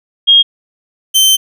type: tone pair in turn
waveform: sine / sawtooth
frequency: 3251 / 3100 Hz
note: G#7 / G7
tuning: -38 / -20 cents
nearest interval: minor second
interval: 82 cents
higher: first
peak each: -3 dBFS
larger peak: neither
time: 0.27-0.43 / 1.14-1.37 s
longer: second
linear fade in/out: 20 ms
effects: none